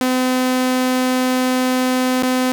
sawtooth tone with dropouts, 255.1 Hz, C4, 44 cents flat, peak -11 dBFS, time 0.01-2.52 s, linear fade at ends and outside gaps 0 ms, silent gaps 2.224-2.232 s, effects none

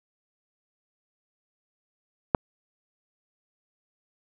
click, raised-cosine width 1 ms, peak -4 dBFS, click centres 2.348 s, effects none

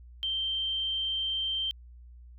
sine tone, 3136 Hz, G7, in tune, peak -28 dBFS, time 0.23-1.71 s, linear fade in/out 0 ms, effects added 60 Hz sine -47 dBFS peak until 2.38 s

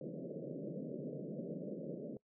pink band-pass noise, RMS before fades -44 dBFS, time 0.01-2.17 s, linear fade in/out 2 ms, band 140 to 600 Hz, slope 96 dB/octave, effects noise-tail reverb RT60 0.1 s tail -23 dB re dry

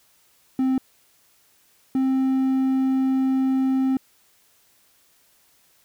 triangle tone pair in turn, 261.6 / 263.9 Hz, C4 / C4, 0 / +15 cents, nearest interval unison, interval 15 cents, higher second, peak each -16 dBFS, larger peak neither, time 0.59-0.78 / 1.95-3.97 s, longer second, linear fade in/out 2 ms, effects white hiss -60 dBFS RMS until 5.84 s

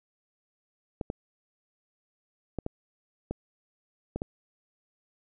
clicks, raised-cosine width 2 ms, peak -18 dBFS, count 7, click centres 1.012 / 1.101 / 2.587 / 2.664 / 3.31 / 4.16 / 4.219 s, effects none

